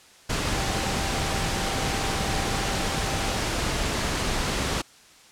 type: tone in noise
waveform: sine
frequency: 784 Hz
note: G5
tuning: in tune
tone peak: -35 dBFS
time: 0.52-3.38 s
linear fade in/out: 10 ms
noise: pink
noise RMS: -26 dBFS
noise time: 0.29-4.82 s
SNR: -12 dB
effects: white hiss -52 dBFS RMS until 5.31 s + low-pass 8000 Hz 12 dB/octave